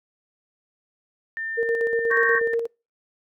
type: tone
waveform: sine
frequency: 1800 Hz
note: A6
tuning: 39 cents sharp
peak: -27 dBFS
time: 1.37-2.54 s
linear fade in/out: 0 ms
type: tone with tremolo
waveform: sine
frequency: 463.6 Hz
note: A#4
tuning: 10 cents flat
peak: -19 dBFS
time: 1.57-2.67 s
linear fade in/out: 20 ms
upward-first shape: square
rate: 8.3 Hz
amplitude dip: 45%
type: chord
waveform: sine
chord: G diminished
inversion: second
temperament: equal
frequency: 1108.7 / 1568 / 1864.7 Hz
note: Db6 / G6 / Bb6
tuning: 0 / 0 / 0 cents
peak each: -26 / -22 / -22 dBFS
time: 2.1-2.4 s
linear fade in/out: 20 ms
effects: noise-tail reverb RT60 0.3 s tail -26 dB re dry